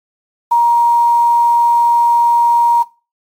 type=tone with quantisation; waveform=sine; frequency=943 Hz; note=A#5; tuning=20 cents sharp; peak=-7 dBFS; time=0.51-2.83 s; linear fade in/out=10 ms; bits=6; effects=noise-tail reverb RT60 0.3 s tail -19 dB re dry + AAC 48 kbps